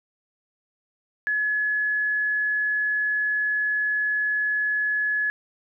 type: tone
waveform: sine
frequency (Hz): 1700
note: G#6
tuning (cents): +40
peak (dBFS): -21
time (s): 1.27-5.3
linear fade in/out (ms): 0
effects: none